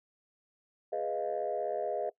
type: chord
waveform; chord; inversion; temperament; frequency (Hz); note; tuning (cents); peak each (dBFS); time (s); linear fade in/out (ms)
sine; F half-diminished seventh; first; equal; 415.3 / 493.9 / 622.3 / 698.5; Ab4 / Cb5 / Eb5 / F5; 0 / 0 / 0 / 0; -37 / -37 / -34 / -36; 0.92-2.1; 10
effects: noise-tail reverb RT60 0.1 s tail -21 dB re dry + tanh soft clip ceiling -23 dBFS